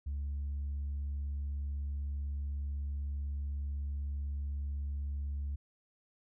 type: tone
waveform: sine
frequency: 71 Hz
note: C#2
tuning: 42 cents sharp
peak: -32 dBFS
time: 0.06-5.56 s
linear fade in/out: 10 ms
effects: tanh soft clip ceiling -32 dBFS